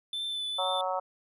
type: tone with vibrato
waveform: triangle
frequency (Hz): 3520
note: A7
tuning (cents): 0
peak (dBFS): -30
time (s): 0.13-0.81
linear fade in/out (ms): 2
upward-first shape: triangle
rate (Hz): 2.2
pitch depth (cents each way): 21
type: harmonic tone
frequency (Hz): 185.5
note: F#3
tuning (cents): +5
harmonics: 3 / 4 / 5 / 6 / 7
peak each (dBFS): -33 / -33 / -34 / -38 / -37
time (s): 0.58-1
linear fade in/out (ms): 10
effects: none